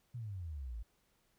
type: exponential sweep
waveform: sine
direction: down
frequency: 125.6 to 51.91 Hz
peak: -40 dBFS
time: 0.14-0.83 s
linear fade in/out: 10 ms
effects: pink hiss -75 dBFS RMS until 1.38 s